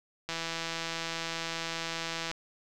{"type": "click train", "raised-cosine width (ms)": 0.2, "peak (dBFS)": -17, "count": 335, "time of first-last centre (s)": [0.29, 2.314], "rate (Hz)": 165, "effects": []}